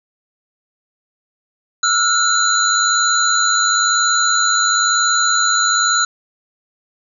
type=tone cluster; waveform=sine; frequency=1335 / 1436 / 4040 / 6750 Hz; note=E6 / F6 / B7 / G#8; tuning=+22 / +48 / +39 / +27 cents; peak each=-18 dBFS; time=1.83-6.05 s; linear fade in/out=5 ms; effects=none